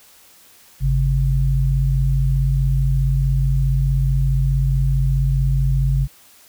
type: tone pair together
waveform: sine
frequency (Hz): 50.72 / 135.4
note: G#1 / C#3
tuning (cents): -40 / -40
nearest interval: octave + perfect fourth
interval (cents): 1700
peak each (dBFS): -17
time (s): 0.8-6.08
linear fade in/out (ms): 50
effects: white hiss -49 dBFS RMS until 6.48 s